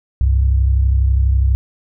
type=tone pair together; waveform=sine; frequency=66.3 / 98.44 Hz; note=C2 / G2; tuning=+23 / +8 cents; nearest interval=perfect fifth; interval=685 cents; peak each=-11 / -19 dBFS; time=0.21-1.55 s; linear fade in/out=0 ms; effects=none